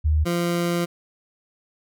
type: tone pair in turn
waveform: sine / 20% pulse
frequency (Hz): 76.9 / 172.63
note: D#2 / F3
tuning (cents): -20 / -20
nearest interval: octave + major second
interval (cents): 1400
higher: second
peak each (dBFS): -16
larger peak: neither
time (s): 0.04-0.25 / 0.25-0.86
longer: second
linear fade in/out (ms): 20
effects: none